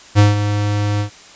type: tone with ADSR envelope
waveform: square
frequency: 103.4 Hz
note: G#2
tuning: 7 cents flat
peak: -6 dBFS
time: 0.15-1.1 s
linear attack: 38 ms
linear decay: 160 ms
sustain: -10 dB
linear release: 97 ms
effects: white hiss -41 dBFS RMS until 1.35 s + resampled to 16000 Hz